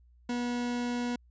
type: tone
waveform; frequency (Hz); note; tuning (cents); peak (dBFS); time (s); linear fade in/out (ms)
40% pulse; 242.5; B3; -31; -29; 0.29-1.16; 5
effects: added 60 Hz sine -57 dBFS peak until 1.3 s + resampled to 16000 Hz